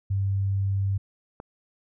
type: tone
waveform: sine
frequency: 98 Hz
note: G2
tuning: in tune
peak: -22 dBFS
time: 0.1-0.98 s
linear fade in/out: 10 ms
type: click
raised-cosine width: 1 ms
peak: -24 dBFS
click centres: 1.401 s
effects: none